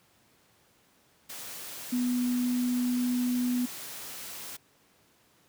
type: tone in noise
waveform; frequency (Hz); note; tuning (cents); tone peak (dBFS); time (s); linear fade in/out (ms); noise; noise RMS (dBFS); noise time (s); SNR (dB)
sine; 246.9; B3; 0; -25; 1.92-3.66; 10; white; -41; 1.29-4.57; +13
effects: pink hiss -64 dBFS RMS until 5.48 s + high-pass 100 Hz 12 dB/octave